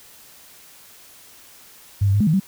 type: tone with pitch steps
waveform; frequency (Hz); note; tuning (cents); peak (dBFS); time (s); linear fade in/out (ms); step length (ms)
sine; 100.3 / 98.2 / 102.6 / 210.4 / 156.9 / 193.1; G2 / G2 / G#2 / G#3 / D#3 / G3; +40 / +4 / -21 / +23 / +15 / -26; -14; 2.01-2.4; 10; 65
effects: white hiss -47 dBFS RMS until 2.47 s